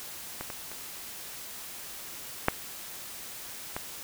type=clicks; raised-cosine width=0.5 ms; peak=-19 / -24 / -27 / -6 / -17 dBFS; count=5; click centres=0.41 / 0.502 / 0.716 / 2.484 / 3.765 s; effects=white hiss -42 dBFS RMS until 4.03 s